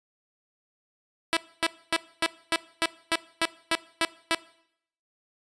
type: tone bursts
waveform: 5% pulse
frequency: 329.6 Hz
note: E4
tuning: in tune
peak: -10 dBFS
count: 11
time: 1.33-4.348 s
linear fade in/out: 0 ms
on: 38 ms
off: 260 ms
effects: noise-tail reverb RT60 0.7 s tail -20 dB re dry + resampled to 22050 Hz